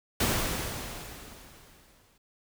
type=noise with exponential decay; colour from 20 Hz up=pink; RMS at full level=-25 dBFS; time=0.2-2.18 s; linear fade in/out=5 ms; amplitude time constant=430 ms; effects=none

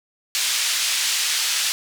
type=band-pass noise; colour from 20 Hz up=pink; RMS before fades=-22 dBFS; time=0.35-1.72 s; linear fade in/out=0 ms; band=2900 to 8200 Hz; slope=12 dB/octave; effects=none

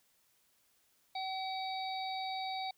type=harmonic tone; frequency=761 Hz; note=F#5; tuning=48 cents sharp; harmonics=1 / 3 / 5 / 6; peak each=-37 / -46 / -44 / -47 dBFS; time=1.15-2.71 s; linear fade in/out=5 ms; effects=white hiss -72 dBFS RMS until 2.77 s

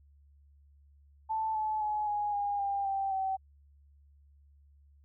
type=tone with pitch steps; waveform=sine; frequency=880 / 862.9 / 846.1 / 829.7 / 813.5 / 797.7 / 782.2 / 767 Hz; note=A5 / A5 / G#5 / G#5 / G#5 / G5 / G5 / G5; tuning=0 / -34 / +32 / -2 / -36 / +30 / -4 / -38 cents; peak=-29 dBFS; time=1.29-3.37 s; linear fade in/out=20 ms; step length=260 ms; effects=added 71 Hz sine -58 dBFS peak until 5.04 s

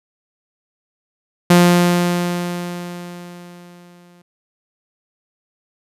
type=tone with exponential decay; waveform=sawtooth; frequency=175.6 Hz; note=F3; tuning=10 cents sharp; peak=-3 dBFS; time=1.5-4.22 s; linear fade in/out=5 ms; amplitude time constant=590 ms; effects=resampled to 32000 Hz

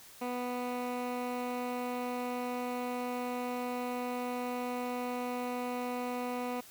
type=tone with low-pass filter; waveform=15% pulse; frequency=246.9 Hz; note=B3; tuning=in tune; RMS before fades=-36 dBFS; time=0.21-6.61 s; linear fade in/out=10 ms; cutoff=2500 Hz; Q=0.77; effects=white hiss -54 dBFS RMS until 6.7 s

